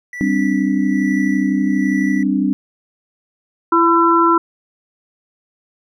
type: tone with tremolo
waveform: triangle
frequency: 1963 Hz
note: B6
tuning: 11 cents flat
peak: -22 dBFS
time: 0.13-2.23 s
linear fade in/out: 2 ms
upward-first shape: sine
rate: 1.2 Hz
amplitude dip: 70%
type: chord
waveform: sine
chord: G suspended fourth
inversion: none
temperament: equal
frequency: 196 / 261.6 / 293.7 Hz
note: G3 / C4 / D4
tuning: 0 / 0 / 0 cents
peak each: -18 dBFS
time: 0.21-2.53 s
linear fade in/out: 0 ms
type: harmonic tone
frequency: 335.9 Hz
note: E4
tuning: 33 cents sharp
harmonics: 1 / 3 / 4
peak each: -14 / -14 / -14 dBFS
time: 3.72-4.38 s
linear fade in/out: 5 ms
effects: none